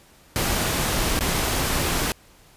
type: noise with dropouts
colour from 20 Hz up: pink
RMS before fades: -23 dBFS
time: 0.36-2.12 s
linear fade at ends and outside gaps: 0 ms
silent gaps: 1.191-1.208 s
effects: pink hiss -53 dBFS RMS until 2.56 s + resampled to 32000 Hz